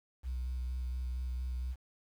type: tone with vibrato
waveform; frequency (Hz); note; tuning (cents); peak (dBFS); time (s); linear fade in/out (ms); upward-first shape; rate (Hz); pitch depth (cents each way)
sine; 62.7; B1; +27; -32; 0.23-1.76; 50; square; 4.3; 16
effects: tanh soft clip ceiling -32 dBFS + 10-bit